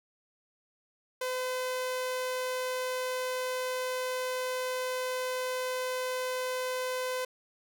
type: tone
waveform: sawtooth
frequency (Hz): 509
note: C5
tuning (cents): -48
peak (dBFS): -27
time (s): 1.21-7.25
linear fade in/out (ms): 5
effects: none